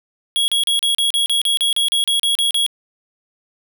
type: tone bursts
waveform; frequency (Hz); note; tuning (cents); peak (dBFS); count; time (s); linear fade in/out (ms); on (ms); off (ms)
square; 3322; G#7; 0; -15; 15; 0.36-2.664; 0; 120; 36
effects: none